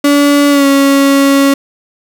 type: tone with pitch glide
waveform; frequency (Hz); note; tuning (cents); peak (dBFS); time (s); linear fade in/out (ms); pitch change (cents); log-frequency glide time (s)
35% pulse; 286.7 to 276.8; D4 to C#4; -42 to -2; -4; 0.04-1.54; 5; -60; 0.5-0.66
effects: none